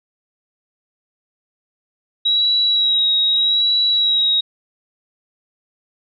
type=tone with vibrato; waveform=sine; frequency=3855 Hz; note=B7; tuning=43 cents flat; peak=-13 dBFS; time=2.25-4.41 s; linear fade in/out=10 ms; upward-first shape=sine; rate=0.81 Hz; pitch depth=29 cents each way; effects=none